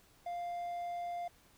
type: tone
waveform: triangle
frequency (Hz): 698.5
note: F5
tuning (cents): 0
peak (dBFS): -35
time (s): 0.26-1.28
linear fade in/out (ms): 5
effects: pink hiss -65 dBFS RMS until 1.57 s